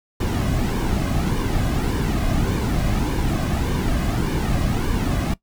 brown noise with flanger, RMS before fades -21 dBFS, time 0.2-5.34 s, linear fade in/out 5 ms, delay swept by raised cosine 1.5 to 2.23 ms, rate 1.7 Hz, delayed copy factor -0.55, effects noise-tail reverb RT60 0.1 s tail -20 dB re dry

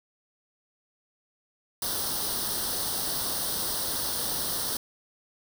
white noise with comb filter, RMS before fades -30 dBFS, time 1.82-4.77 s, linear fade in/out 2 ms, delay 0.21 ms, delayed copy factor +0.8, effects none

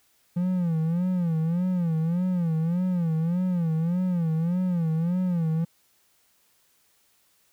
triangle tone with vibrato, 171.3 Hz, F3, 33 cents flat, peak -20 dBFS, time 0.36-5.65 s, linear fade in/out 10 ms, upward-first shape sine, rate 1.7 Hz, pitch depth 130 cents each way, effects white hiss -65 dBFS RMS until 7.52 s

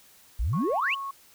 sine exponential sweep, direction up, 45.77 to 3125 Hz, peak -23 dBFS, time 0.39-0.95 s, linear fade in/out 10 ms
sine tone, 1099 Hz, C#6, 15 cents flat, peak -31 dBFS, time 0.53-1.11 s, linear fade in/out 5 ms
effects tanh soft clip ceiling -16 dBFS + white hiss -56 dBFS RMS until 1.34 s

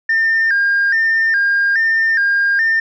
sine tone with vibrato, 1705 Hz, G#6, 45 cents sharp, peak -10 dBFS, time 0.09-2.8 s, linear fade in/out 5 ms, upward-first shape square, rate 1.2 Hz, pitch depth 98 cents each way, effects tanh soft clip ceiling -9 dBFS

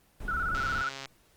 brown noise, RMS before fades -37 dBFS, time 0.2-0.82 s, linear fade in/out 5 ms
sine tone with vibrato, 1394 Hz, F6, 4 cents flat, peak -28 dBFS, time 0.28-0.89 s, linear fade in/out 2 ms, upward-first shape square, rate 17 Hz, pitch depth 76 cents each way
click train, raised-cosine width 0.2 ms, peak -22 dBFS, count 70, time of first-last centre 0.55-1.057 s, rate 136 Hz
effects pink hiss -64 dBFS RMS until 1.36 s + Opus 24 kbps

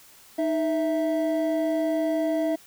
triangle tone pair together, 311.1 / 656.3 Hz, D#4 / E5, 0 / -8 cents, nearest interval octave + minor second, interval 1292 cents, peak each -23 dBFS, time 0.38-2.56 s, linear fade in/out 10 ms, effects white hiss -52 dBFS RMS until 2.66 s

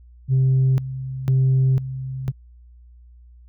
sine tone with tremolo, 131.7 Hz, C3, 12 cents sharp, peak -12 dBFS, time 0.28-2.32 s, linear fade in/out 50 ms, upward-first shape square, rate 1 Hz, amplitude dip 80%, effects tanh soft clip ceiling -12 dBFS + added 60 Hz sine -44 dBFS peak until 3.48 s

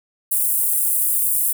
pink high-pass noise, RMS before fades -19 dBFS, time 0.31-1.53 s, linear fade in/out 10 ms, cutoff 9000 Hz, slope 48 dB/octave, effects none

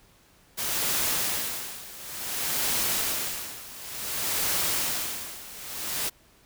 white noise with tremolo, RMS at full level -26 dBFS, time 0.57-6.1 s, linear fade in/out 20 ms, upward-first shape sine, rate 0.56 Hz, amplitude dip 85%, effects pink hiss -59 dBFS RMS until 6.45 s

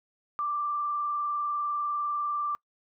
sine tone with vibrato, 1177 Hz, D6, 3 cents sharp, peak -27 dBFS, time 0.39-2.55 s, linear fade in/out 0 ms, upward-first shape triangle, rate 20 Hz, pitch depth 35 cents each way, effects noise-tail reverb RT60 0.1 s tail -24 dB re dry

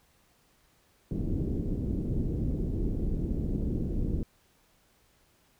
pink low-pass noise, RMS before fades -30 dBFS, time 1.11-4.23 s, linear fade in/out 2 ms, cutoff 360 Hz, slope 24 dB/octave, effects pink hiss -66 dBFS RMS until 5.59 s

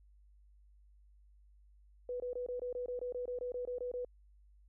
sine tone bursts, 493.9 Hz, B4, in tune, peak -36 dBFS, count 15, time 2.09-4.048 s, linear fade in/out 2 ms, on 110 ms, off 22 ms, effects added 50 Hz sine -60 dBFS peak until 4.68 s

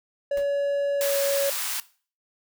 triangle tone with pitch glide, 566 to 558.5 Hz, C#5 to C#5, +36 to +13 cents, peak -20 dBFS, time 0.31-1.5 s, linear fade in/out 5 ms, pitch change -23 cents, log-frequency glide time 0.95-1.18 s
pink noise with exponential decay, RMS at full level -38 dBFS, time 0.37-0.5 s, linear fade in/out 2 ms, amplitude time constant 27 ms
white high-pass noise, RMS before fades -29 dBFS, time 1.01-1.8 s, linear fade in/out 0 ms, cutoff 840 Hz, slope 24 dB/octave
effects noise-tail reverb RT60 0.4 s tail -18 dB re dry

